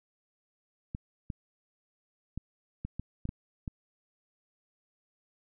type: clicks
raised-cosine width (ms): 5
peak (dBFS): -23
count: 8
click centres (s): 0.949 / 1.302 / 2.376 / 2.85 / 2.996 / 3.254 / 3.291 / 3.678
effects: none